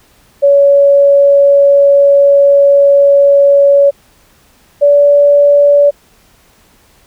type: tone pair in turn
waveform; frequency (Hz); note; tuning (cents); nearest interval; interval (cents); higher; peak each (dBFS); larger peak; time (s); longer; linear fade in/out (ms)
sine; 563 / 574.8; C#5 / D5; +27 / -37; unison; 36; second; -3; neither; 0.42-3.91 / 4.81-5.91; first; 20
effects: pink hiss -48 dBFS RMS until 7.06 s

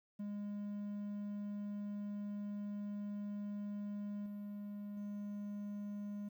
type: tone with level steps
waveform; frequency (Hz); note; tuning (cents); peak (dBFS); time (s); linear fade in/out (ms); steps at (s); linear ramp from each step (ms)
triangle; 205.1; G#3; -21; -38 / -41 / -39; 0.19-6.29; 10; 4.26 / 4.97; 2
effects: 12-bit

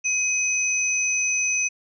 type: tone pair together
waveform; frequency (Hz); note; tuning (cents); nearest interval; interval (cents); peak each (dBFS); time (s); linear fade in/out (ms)
sine; 2529 / 6015; D#7 / F#8; +28 / +28; octave + minor third; 1500; -23; 0.04-1.69; 20
effects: none

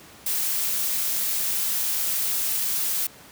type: noise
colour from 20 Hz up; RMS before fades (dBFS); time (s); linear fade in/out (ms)
blue; -25; 0.26-3.07; 5
effects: pink hiss -47 dBFS RMS until 3.31 s + high-pass 100 Hz 12 dB/octave

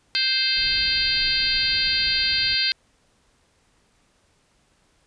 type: harmonic tone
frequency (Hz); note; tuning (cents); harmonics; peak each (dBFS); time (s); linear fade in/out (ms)
523.3; C5; 0; 3 / 4 / 5 / 6 / 7 / 8 / 9; -30 / -30 / -28 / -29 / -29 / -24 / -24; 0.15-2.72; 0
type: noise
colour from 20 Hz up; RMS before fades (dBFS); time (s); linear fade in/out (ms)
brown; -39; 0.56-2.55; 5
effects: pink hiss -63 dBFS RMS until 5.06 s + resampled to 22050 Hz

